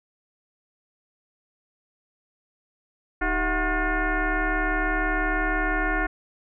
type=tone with frequency modulation; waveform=sine; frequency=737 Hz; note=F#5; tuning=7 cents flat; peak=-21 dBFS; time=3.21-6.07 s; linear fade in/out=10 ms; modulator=350 Hz; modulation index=3.3; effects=none